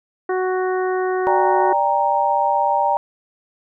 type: harmonic tone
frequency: 370.9 Hz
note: F#4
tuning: 4 cents sharp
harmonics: 1 / 2 / 3 / 4 / 5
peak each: -19 / -25 / -29 / -31 / -33 dBFS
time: 0.29-1.73 s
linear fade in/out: 5 ms
type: chord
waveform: sine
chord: G minor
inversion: second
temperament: equal with one note detuned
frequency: 587.3 / 795.9 / 932.3 Hz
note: D5 / G5 / Bb5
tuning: 0 / +26 / 0 cents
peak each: -22 / -19 / -18 dBFS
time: 1.27-2.97 s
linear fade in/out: 0 ms
effects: none